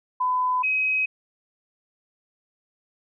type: tone pair in turn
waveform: sine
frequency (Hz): 1006 / 2535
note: B5 / D#7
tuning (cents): +32 / +32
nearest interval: octave + major third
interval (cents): 1600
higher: second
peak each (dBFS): -20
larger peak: neither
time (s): 0.2-0.63 / 0.63-1.06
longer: neither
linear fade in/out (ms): 10
effects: none